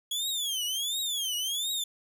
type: tone with vibrato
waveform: sawtooth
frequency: 3322 Hz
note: G#7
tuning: in tune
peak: -26 dBFS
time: 0.11-1.84 s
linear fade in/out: 5 ms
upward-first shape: triangle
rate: 1.4 Hz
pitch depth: 250 cents each way
effects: none